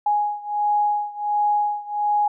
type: beating tone pair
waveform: sine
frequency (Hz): 830.6 / 832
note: G#5 / G#5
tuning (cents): 0 / +3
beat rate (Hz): 1.4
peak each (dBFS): -21 / -23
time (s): 0.06-2.28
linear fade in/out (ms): 5
effects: none